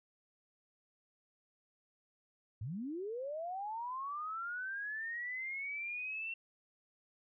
sine linear sweep, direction up, 92.5 to 2717 Hz, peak -38 dBFS, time 2.61-6.34 s, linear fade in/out 5 ms, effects none

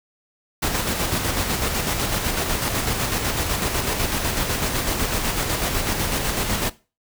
pink noise with tremolo, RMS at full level -22 dBFS, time 0.62-6.7 s, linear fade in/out 10 ms, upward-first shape square, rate 8 Hz, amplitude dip 35%, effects noise-tail reverb RT60 0.3 s tail -18 dB re dry

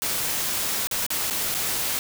white noise with dropouts, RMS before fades -26 dBFS, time 0.02-1.99 s, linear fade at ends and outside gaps 0 ms, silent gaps 0.871-0.912 / 1.065-1.104 / 1.3-1.308 / 1.542-1.548 s, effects none

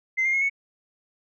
sine tone with pitch steps, 2071 / 2117 / 2164 / 2212 Hz, C7 / C7 / C#7 / C#7, -18 / +20 / -42 / -4 cents, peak -19 dBFS, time 0.17-0.498 s, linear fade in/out 20 ms, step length 82 ms, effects tanh soft clip ceiling -16 dBFS

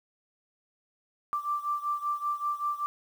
sine beating tone pair, 1174.7 / 1179.9 Hz, D6 / D6, 0 / +8 cents, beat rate 5.2 Hz, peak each -30 / -33 dBFS, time 1.33-2.86 s, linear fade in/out 0 ms, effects 9-bit

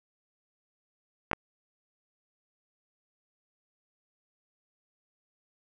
clicks, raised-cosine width 0.5 ms, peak -10 dBFS, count 2, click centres 1.314 / 1.332 s, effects none

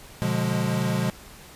square chord, B diminished seventh, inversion none, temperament equal with one note detuned, 123.47 / 146.83 / 177.67 / 207.7 Hz, B2 / D3 / F3 / Ab3, 0 / 0 / +30 / 0 cents, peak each -28 / -31 / -28 / -29 dBFS, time 0.22-1.1 s, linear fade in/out 0 ms, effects pink hiss -46 dBFS RMS until 1.55 s + resampled to 32000 Hz

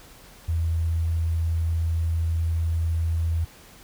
sine tone with sample-and-hold, 82.41 Hz, E2, in tune, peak -21 dBFS, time 0.48-3.45 s, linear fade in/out 10 ms, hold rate 11025 Hz, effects added 40 Hz sine -56 dBFS peak until 3.83 s + pink hiss -49 dBFS RMS until 3.83 s

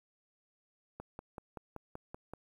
click train, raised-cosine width 1 ms, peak -29 dBFS, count 8, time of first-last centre 1-2.336 s, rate 5.24 Hz, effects 10-bit

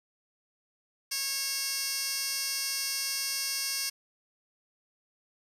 15% pulse tone with high-pass filter, 547 Hz, C#5, 23 cents flat, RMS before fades -32 dBFS, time 1.11-3.9 s, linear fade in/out 10 ms, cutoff 4400 Hz, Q 1.1, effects resampled to 32000 Hz + 9-bit

